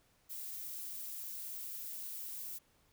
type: noise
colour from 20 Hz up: violet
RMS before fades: -44 dBFS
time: 0.29-2.59 s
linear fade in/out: 20 ms
effects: pink hiss -71 dBFS RMS until 2.92 s